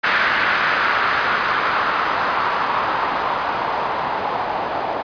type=noise with low-pass filter sweep; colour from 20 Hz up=blue; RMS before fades=-20 dBFS; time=0.03-5.03 s; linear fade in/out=20 ms; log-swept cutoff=1600 to 780 Hz; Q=2.3; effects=resampled to 11025 Hz